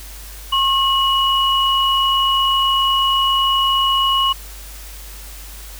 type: tone pair together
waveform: sine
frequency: 1082.6 / 2918 Hz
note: C#6 / F#7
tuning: -41 / -25 cents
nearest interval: octave + perfect fourth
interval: 1716 cents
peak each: -16 dBFS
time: 0.52-4.33 s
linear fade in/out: 10 ms
effects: added 50 Hz sine -34 dBFS peak until 5.79 s + white hiss -38 dBFS RMS until 5.79 s